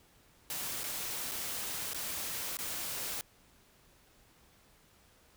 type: noise with dropouts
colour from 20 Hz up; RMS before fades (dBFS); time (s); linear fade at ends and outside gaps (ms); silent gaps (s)
white; -38; 0.5-3.21; 1; 0.834-0.839 / 1.314-1.318 / 1.934-1.945 / 2.57-2.588
effects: pink hiss -64 dBFS RMS until 5.36 s